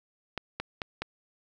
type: clicks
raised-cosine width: 0.3 ms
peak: -16 dBFS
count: 4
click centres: 0.377 / 0.6 / 0.818 / 1.02 s
effects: none